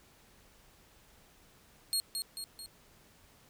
25% pulse tone with echo, 4285 Hz, C8, 40 cents sharp, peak -24 dBFS, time 1.93-2 s, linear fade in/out 0 ms, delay 220 ms, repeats 3, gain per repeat -5 dB, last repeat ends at 2.66 s, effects pink hiss -62 dBFS RMS until 3.49 s

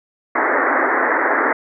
white band-pass noise, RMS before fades -17 dBFS, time 0.35-1.53 s, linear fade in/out 5 ms, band 250 to 2000 Hz, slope 96 dB/octave, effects none

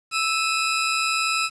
20% pulse tone pair together, 1318.5 / 2498 Hz, E6 / D#7, 0 / +6 cents, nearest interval major seventh, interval 1106 cents, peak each -17 / -21 dBFS, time 0.11-1.5 s, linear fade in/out 50 ms, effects resampled to 22050 Hz + 8-bit

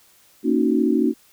sine chord, D# minor seventh, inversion second, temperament equal, 233.1 / 277.2 / 311.1 / 370 Hz, A#3 / C#4 / D#4 / F#4, 0 / 0 / 0 / 0 cents, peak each -21 / -21 / -21 / -23 dBFS, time 0.43-1.14 s, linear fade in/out 50 ms, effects white hiss -55 dBFS RMS until 1.32 s

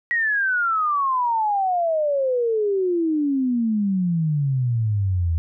sine exponential sweep, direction down, 1923 to 80 Hz, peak -18 dBFS, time 0.11-5.38 s, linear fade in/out 0 ms, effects none

